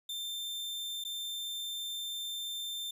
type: tone with dropouts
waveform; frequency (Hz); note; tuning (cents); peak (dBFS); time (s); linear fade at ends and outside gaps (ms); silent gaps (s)
40% pulse; 3577; A7; +28; -35; 0.09-2.91; 5; 1.04-1.049
effects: none